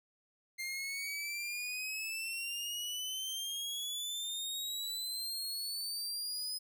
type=exponential sweep; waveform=sawtooth; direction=up; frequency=2100 to 5060 Hz; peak=-34 dBFS; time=0.58-6.59 s; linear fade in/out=20 ms; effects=none